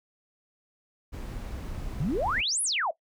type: noise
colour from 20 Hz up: brown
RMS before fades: -36 dBFS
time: 1.12-2.42 s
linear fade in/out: 20 ms
type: exponential two-way sweep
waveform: sine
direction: up then down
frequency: 124.7 to 11330 to 582 Hz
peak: -25 dBFS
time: 2-2.91 s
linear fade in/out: 5 ms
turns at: 2.62 s
effects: noise-tail reverb RT60 0.1 s tail -18 dB re dry